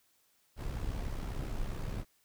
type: noise with amplitude modulation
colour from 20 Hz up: brown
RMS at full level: -34 dBFS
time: 0.56-2.05 s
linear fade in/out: 50 ms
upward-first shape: sine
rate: 67.5 Hz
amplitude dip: 55%
effects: white hiss -71 dBFS RMS until 2.24 s